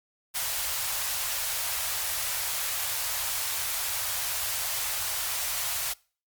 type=band-stop noise; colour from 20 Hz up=white; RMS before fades=-30 dBFS; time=0.34-5.94 s; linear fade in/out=20 ms; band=110 to 580 Hz; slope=24 dB/octave; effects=noise-tail reverb RT60 0.4 s tail -24 dB re dry + Opus 48 kbps